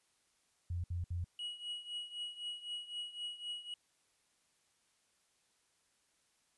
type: tone bursts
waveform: sine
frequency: 87.31 Hz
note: F2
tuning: in tune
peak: -35 dBFS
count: 3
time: 0.7-1.244 s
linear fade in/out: 5 ms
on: 140 ms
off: 62 ms
type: tone with tremolo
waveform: triangle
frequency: 2910 Hz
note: F#7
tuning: 29 cents flat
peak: -36 dBFS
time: 1.39-3.74 s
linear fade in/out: 2 ms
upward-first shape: triangle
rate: 3.9 Hz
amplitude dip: 85%
effects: white hiss -75 dBFS RMS until 6.57 s + resampled to 24000 Hz